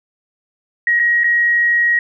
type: tone with dropouts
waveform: sine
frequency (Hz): 1894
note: A#6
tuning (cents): +27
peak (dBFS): -11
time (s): 0.87-1.99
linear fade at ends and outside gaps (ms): 2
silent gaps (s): 0.993-0.997 / 1.236-1.242
effects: none